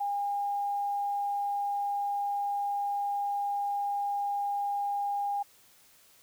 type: tone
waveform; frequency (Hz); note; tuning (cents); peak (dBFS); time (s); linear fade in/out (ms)
sine; 810; G#5; -43; -28; 0-5.43; 10
effects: white hiss -60 dBFS RMS until 6.22 s